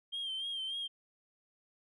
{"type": "tone with vibrato", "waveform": "sine", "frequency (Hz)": 3179, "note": "G7", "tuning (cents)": 24, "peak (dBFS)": -34, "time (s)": [0.12, 0.88], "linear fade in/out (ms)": 20, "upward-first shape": "sine", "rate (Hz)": 3.4, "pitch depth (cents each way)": 53, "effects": ["tanh soft clip ceiling -33 dBFS"]}